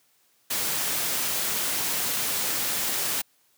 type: noise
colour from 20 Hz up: white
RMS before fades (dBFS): -27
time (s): 0.5-3.22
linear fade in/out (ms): 10
effects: white hiss -65 dBFS RMS until 3.57 s + high-pass 100 Hz 12 dB/octave